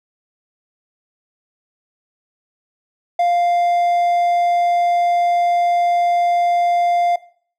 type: tone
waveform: triangle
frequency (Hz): 698.5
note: F5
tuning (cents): 0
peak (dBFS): -11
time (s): 3.19-7.16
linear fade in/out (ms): 5
effects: noise-tail reverb RT60 0.5 s tail -19 dB re dry